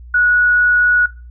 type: tone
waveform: sine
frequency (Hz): 1463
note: F#6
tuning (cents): -20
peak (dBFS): -10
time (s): 0.14-1.06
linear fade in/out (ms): 5
effects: noise-tail reverb RT60 0.3 s tail -18 dB re dry + added 60 Hz sine -33 dBFS peak until 1.3 s